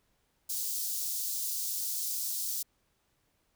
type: high-pass noise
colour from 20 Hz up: white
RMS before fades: -34 dBFS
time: 0.49-2.63 s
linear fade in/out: 10 ms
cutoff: 4600 Hz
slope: 24 dB/octave
effects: pink hiss -74 dBFS RMS until 3.55 s